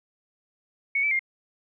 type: tone with pitch steps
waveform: sine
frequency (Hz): 2219 / 2312 / 2119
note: C#7 / D7 / C7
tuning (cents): +1 / -28 / +21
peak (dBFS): -21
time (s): 0.95-1.193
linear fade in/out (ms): 5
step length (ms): 81
effects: none